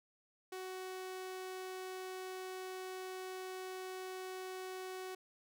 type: tone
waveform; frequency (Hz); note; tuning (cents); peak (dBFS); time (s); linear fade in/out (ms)
sawtooth; 373.1; F#4; +14; -39; 0.52-5.15; 5
effects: none